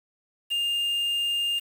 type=tone with quantisation; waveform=triangle; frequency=2811 Hz; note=F7; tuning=11 cents sharp; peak=-22 dBFS; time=0.5-1.6 s; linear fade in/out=20 ms; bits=7; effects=none